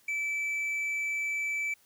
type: tone with hard clipping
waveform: sine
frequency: 2314 Hz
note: D7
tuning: 26 cents flat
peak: -30 dBFS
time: 0.08-1.74 s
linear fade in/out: 5 ms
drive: 3 dB
effects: white hiss -64 dBFS RMS until 1.85 s